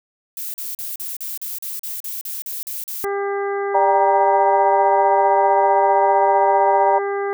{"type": "noise bursts", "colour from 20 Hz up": "violet", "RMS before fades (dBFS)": -28, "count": 13, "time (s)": [0.37, 3.048], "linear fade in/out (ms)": 2, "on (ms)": 170, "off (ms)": 39}
{"type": "harmonic tone", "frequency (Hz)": 399.7, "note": "G4", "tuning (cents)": 34, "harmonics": [1, 2, 3, 4, 5], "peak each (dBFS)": [-21, -27, -31, -33, -35], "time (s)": [3.04, 7.33], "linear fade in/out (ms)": 0}
{"type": "chord", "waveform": "sine", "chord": "G minor", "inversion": "second", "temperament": "just", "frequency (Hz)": [588, 784, 940.8], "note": ["D5", "G5", "Bb5"], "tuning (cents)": [2, 0, 16], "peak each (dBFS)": [-19, -17, -17], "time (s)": [3.74, 6.99], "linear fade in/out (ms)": 10}
{"effects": []}